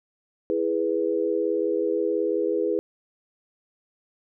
sine chord, E major, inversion none, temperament equal, 329.6 / 415.3 / 493.9 Hz, E4 / G#4 / B4, 0 / 0 / 0 cents, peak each -27 / -25 / -26 dBFS, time 0.5-2.79 s, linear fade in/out 0 ms, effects none

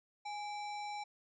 sine tone with sample-and-hold, 830 Hz, G#5, 1 cent flat, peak -39 dBFS, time 0.25-1.04 s, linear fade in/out 10 ms, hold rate 3150 Hz, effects resampled to 16000 Hz

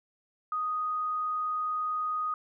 sine tone, 1244.5 Hz, D#6, in tune, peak -28 dBFS, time 0.52-2.34 s, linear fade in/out 2 ms, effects none

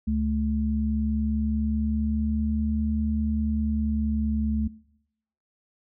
sine tone pair together, 72.5 / 217.3 Hz, D2 / A3, -22 / -21 cents, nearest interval octave + perfect fifth, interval 1901 cents, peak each -26 / -24 dBFS, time 0.07-4.68 s, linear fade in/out 10 ms, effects noise-tail reverb RT60 0.8 s tail -22 dB re dry

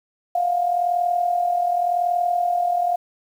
sine tone with amplitude modulation, 705 Hz, F5, 16 cents sharp, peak -15 dBFS, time 0.35-2.96 s, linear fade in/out 5 ms, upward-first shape sine, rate 40.9 Hz, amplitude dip 60%, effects 8-bit

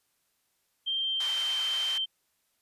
sine tone with pitch glide, 3162 to 3124 Hz, G7 to G7, +14 to -7 cents, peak -27 dBFS, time 0.86-2.06 s, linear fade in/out 20 ms, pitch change -21 cents, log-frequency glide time 0.99-1.35 s
white band-pass noise, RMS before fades -40 dBFS, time 1.2-1.98 s, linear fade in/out 5 ms, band 940 to 4300 Hz, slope 12 dB/octave
effects white hiss -74 dBFS RMS until 2.61 s + resampled to 32000 Hz

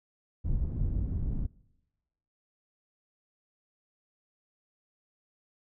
pink low-pass noise, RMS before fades -30 dBFS, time 0.44-1.47 s, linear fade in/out 20 ms, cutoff 130 Hz, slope 12 dB/octave, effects noise-tail reverb RT60 1.0 s tail -23 dB re dry

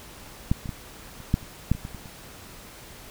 clicks, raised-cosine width 5 ms, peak -8 / -22 / -18 / -29 / -7 / -30 / -7 / -22 / -22 / -26 / -30 dBFS, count 11, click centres 0.515 / 0.658 / 0.692 / 1.203 / 1.341 / 1.428 / 1.716 / 1.75 / 1.851 / 1.947 / 2.058 s, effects pink hiss -45 dBFS RMS until 3.1 s

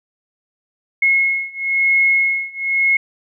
sine beating tone pair, 2169 / 2170 Hz, C#7 / C#7, -38 / -37 cents, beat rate 1 Hz, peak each -17 / -16 dBFS, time 1.02-2.97 s, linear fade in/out 5 ms, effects none

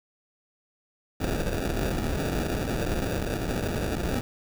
pink noise with sample-and-hold, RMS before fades -28 dBFS, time 1.2-4.21 s, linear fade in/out 2 ms, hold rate 1050 Hz, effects none

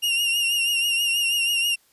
40% pulse tone with vibrato, 2802 Hz, F7, 5 cents sharp, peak -19 dBFS, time 0.02-1.76 s, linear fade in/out 20 ms, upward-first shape triangle, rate 6.2 Hz, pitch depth 54 cents each way, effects white hiss -61 dBFS RMS until 1.92 s + resampled to 32000 Hz

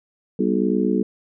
harmonic tone with a mistuned harmonic, 61 Hz, B1, 21 cents flat, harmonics 3 / 4 / 5 / 6 / 7, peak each -22 / -23 / -24 / -25 / -25 dBFS, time 0.39-1.03 s, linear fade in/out 5 ms, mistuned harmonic 3, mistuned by +120 cents, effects none

